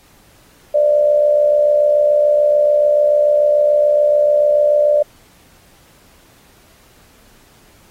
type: tone with amplitude modulation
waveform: sine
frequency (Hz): 592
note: D5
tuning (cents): +14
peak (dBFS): -7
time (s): 0.74-5.03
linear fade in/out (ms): 10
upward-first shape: sine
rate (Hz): 66.9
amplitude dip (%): 55
effects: pink hiss -50 dBFS RMS until 7.9 s + AAC 48 kbps